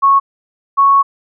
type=tone pair in turn; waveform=sine; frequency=1102 / 1107.4 Hz; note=C#6 / C#6; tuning=-11 / -2 cents; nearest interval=unison; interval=9 cents; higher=second; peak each=-6 dBFS; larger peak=neither; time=0.02-0.2 / 0.77-1.03 s; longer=second; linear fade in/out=20 ms; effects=none